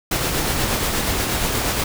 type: noise with tremolo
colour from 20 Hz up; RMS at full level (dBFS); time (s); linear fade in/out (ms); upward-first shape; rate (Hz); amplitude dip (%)
pink; -20; 0.11-1.84; 5; sine; 8.4; 30
effects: none